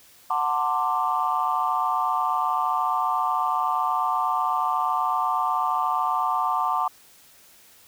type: chord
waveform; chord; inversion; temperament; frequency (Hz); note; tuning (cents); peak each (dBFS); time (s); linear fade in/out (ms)
sine; D dominant seventh; first; equal with one note detuned; 740 / 892.8 / 1046.5 / 1174.7; F#5 / A5 / C6 / D6; 0 / +25 / 0 / 0; -27 / -26 / -27 / -25; 0.3-6.88; 5
effects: tanh soft clip ceiling -11 dBFS + white hiss -53 dBFS RMS until 7.87 s